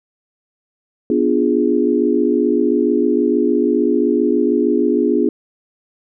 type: chord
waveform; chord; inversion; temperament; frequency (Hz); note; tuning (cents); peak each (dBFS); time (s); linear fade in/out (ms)
sine; B diminished seventh; none; equal; 246.9 / 293.7 / 349.2 / 415.3; B3 / D4 / F4 / Ab4; 0 / 0 / 0 / 0; -18; 1.1-5.29; 2
effects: none